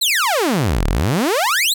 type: exponential two-way sweep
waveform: sawtooth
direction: down then up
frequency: 4303 to 33.33 to 4303 Hz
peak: -11 dBFS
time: 0.01-1.74 s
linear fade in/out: 10 ms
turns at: 0.86 s
effects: none